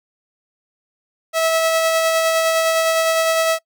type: tone with tremolo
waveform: sawtooth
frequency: 650 Hz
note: E5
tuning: 24 cents flat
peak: -10 dBFS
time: 1.33-3.59 s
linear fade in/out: 50 ms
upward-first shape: sine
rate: 9.8 Hz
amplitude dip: 25%
effects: noise-tail reverb RT60 0.1 s tail -23 dB re dry